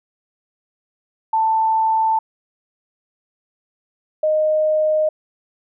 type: tone pair in turn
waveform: sine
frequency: 886 / 618.6 Hz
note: A5 / D#5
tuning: +12 / -10 cents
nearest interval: tritone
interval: 622 cents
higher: first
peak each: -14 dBFS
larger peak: neither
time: 1.33-2.19 / 4.23-5.09 s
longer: neither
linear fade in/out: 5 ms
effects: none